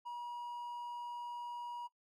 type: tone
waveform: triangle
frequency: 960 Hz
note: B5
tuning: 49 cents flat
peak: -39 dBFS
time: 0.05-1.88 s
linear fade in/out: 20 ms
effects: noise-tail reverb RT60 0.1 s tail -20 dB re dry

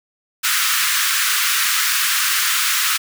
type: high-pass noise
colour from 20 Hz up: pink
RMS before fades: -18 dBFS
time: 0.43-2.98 s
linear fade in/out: 20 ms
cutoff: 1200 Hz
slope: 48 dB/octave
effects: none

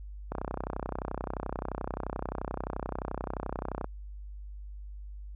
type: click train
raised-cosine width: 1 ms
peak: -19 dBFS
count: 112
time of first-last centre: 0.32-3.844 s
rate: 31.5 Hz
effects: added 50 Hz sine -40 dBFS peak until 5.35 s

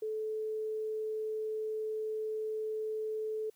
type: tone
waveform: sine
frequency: 434.4 Hz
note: A4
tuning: 22 cents flat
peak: -33 dBFS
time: 0.02-3.5 s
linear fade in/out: 5 ms
effects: white hiss -70 dBFS RMS until 3.55 s

